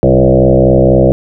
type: tone with frequency modulation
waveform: sine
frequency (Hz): 340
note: F4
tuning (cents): -46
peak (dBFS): -4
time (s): 0.03-1.12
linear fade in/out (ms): 0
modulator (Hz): 64.1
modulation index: 4.3
effects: none